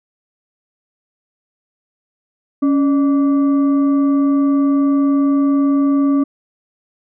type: tone with frequency modulation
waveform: sine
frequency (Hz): 278.8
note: C#4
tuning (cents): +10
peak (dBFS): -11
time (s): 2.62-6.24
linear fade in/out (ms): 10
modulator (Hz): 882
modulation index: 0.28
effects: none